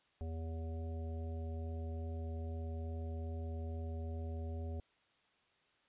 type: harmonic tone with a mistuned harmonic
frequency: 80.9 Hz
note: E2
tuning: 32 cents flat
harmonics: 1 / 3 / 5 / 7 / 9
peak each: -39 / -50 / -52 / -54 / -57 dBFS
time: 0.21-4.8 s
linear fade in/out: 0 ms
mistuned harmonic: 1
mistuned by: +17 cents
effects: white hiss -73 dBFS RMS until 5.88 s + resampled to 8000 Hz